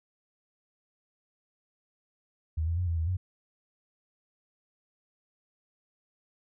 sine tone with pitch steps, 79.2 / 83.7 / 89.7 / 83.7 / 80.8 / 91.7 Hz, D#2 / E2 / F2 / E2 / E2 / F#2, +31 / +27 / +47 / +27 / -34 / -15 cents, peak -26 dBFS, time 2.57-3.17 s, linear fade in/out 10 ms, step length 100 ms, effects none

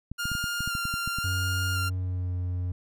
clicks, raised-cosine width 5 ms, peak -22 dBFS, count 12, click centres 0.116 / 0.255 / 0.317 / 0.352 / 0.441 / 0.606 / 0.676 / 0.752 / 0.854 / 0.94 / 1.076 / 1.186 s
sawtooth tone with vibrato, 1400 Hz, F6, 4 cents sharp, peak -25 dBFS, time 0.18-1.9 s, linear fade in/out 20 ms, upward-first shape square, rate 0.95 Hz, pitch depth 13 cents each way
triangle tone with pitch glide, 92.5 to 89.87 Hz, F#2 to F#2, 0 to -50 cents, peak -25 dBFS, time 1.24-2.72 s, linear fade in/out 5 ms, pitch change -50 cents, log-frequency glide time 1.88-2.33 s
effects none

